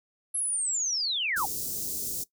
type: linear sweep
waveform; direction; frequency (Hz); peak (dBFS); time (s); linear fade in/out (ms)
sine; down; 11150 to 698.5; -26; 0.34-1.46; 10
type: band-stop noise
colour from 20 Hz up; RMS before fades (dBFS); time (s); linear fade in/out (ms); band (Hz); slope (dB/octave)
white; -33; 1.36-2.24; 10; 470 to 5300; 24
effects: noise-tail reverb RT60 0.1 s tail -18 dB re dry